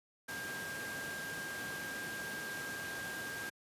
sine tone in noise, 1603 Hz, G6, 38 cents sharp, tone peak -41 dBFS, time 0.28-3.5 s, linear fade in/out 10 ms, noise pink, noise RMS -44 dBFS, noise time 0.28-3.5 s, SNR 0 dB, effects high-pass 150 Hz 12 dB/octave + resampled to 32000 Hz

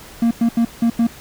triangle tone bursts at uneven times, 232 Hz, A#3, 8 cents flat, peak -10 dBFS, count 5, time 0.22-0.31 / 0.41-0.49 / 0.57-0.65 / 0.82-0.9 / 0.99-1.07 s, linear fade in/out 5 ms, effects pink hiss -40 dBFS RMS until 1.2 s

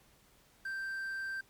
triangle tone with quantisation, 1568 Hz, G6, in tune, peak -34 dBFS, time 0.65-1.41 s, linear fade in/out 5 ms, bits 10, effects pink hiss -65 dBFS RMS until 1.49 s + MP3 96 kbps

